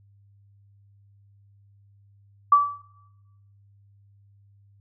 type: tone with exponential decay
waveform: sine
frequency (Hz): 1155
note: D6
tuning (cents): -29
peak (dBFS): -9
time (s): 2.52-2.82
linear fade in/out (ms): 5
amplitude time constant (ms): 65
effects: noise-tail reverb RT60 1.0 s tail -21 dB re dry + added 100 Hz sine -54 dBFS peak until 4.8 s